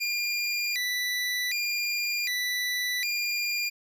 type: tone with vibrato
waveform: 25% pulse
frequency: 2180 Hz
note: C#7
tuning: 29 cents flat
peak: -23 dBFS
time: 0-3.7 s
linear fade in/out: 20 ms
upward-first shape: square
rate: 0.66 Hz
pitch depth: 170 cents each way
effects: none